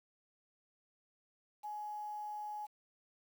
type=tone with quantisation; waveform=sine; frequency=840 Hz; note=G#5; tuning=19 cents sharp; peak=-40 dBFS; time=1.63-2.67 s; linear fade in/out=20 ms; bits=10; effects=none